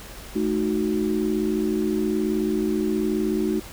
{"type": "chord", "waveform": "sine", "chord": "D# diminished", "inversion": "second", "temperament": "equal with one note detuned", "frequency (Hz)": [216.8, 311.1, 370], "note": ["A3", "D#4", "F#4"], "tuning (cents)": [-25, 0, 0], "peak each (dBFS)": -25, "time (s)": [0.35, 3.6], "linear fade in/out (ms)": 10, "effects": ["added 50 Hz sine -44 dBFS peak until 3.72 s", "pink hiss -41 dBFS RMS until 3.72 s"]}